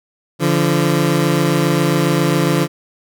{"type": "tone pair together", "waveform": "20% pulse", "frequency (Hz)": [144.7, 172.08], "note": ["D3", "F3"], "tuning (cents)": [-25, -25], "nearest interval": "minor third", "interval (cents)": 300, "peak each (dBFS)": -11, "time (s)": [0.39, 2.68], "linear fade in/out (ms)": 50, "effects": []}